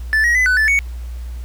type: tone with pitch steps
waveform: triangle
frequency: 1753 / 1897 / 2009 / 1499 / 1749 / 2227 Hz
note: A6 / A#6 / B6 / F#6 / A6 / C#7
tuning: -7 / +30 / +29 / +22 / -11 / +7 cents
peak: -10 dBFS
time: 0.13-0.79 s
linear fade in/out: 0 ms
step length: 110 ms
effects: added 60 Hz sine -25 dBFS peak until 1.44 s + pink hiss -47 dBFS RMS until 1.44 s